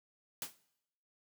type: noise with exponential decay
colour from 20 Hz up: white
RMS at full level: -36 dBFS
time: 0.42-0.57 s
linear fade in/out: 1 ms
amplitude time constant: 31 ms
effects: noise-tail reverb RT60 0.8 s tail -20 dB re dry + high-pass 100 Hz 12 dB/octave